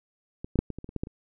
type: clicks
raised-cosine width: 3 ms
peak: -22 / -16 / -7 / -21 / -24 / -26 / -28 / -17 / -16 / -28 dBFS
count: 10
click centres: 0.445 / 0.557 / 0.59 / 0.703 / 0.786 / 0.844 / 0.891 / 0.963 / 1.035 / 1.071 s
effects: none